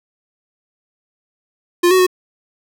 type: tone with pitch steps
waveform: square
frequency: 350.7 / 372.7 / 366.4 Hz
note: F4 / F#4 / F#4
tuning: +7 / +13 / -17 cents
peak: -10 dBFS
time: 1.83-2.067 s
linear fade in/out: 10 ms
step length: 79 ms
effects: none